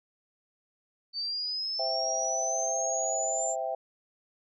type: linear sweep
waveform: sine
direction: up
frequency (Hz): 4544 to 7350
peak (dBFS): -30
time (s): 1.13-3.56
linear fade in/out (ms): 50
type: chord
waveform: sine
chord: C major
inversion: none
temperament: equal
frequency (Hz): 523.3 / 659.3 / 784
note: C5 / E5 / G5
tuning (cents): 0 / 0 / 0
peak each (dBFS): -36 / -32 / -34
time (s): 1.79-3.75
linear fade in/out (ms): 5
effects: none